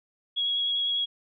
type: tone with vibrato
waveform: sine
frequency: 3322 Hz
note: G#7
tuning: in tune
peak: -24 dBFS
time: 0.36-1.06 s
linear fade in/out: 20 ms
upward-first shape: sine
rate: 10 Hz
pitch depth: 11 cents each way
effects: none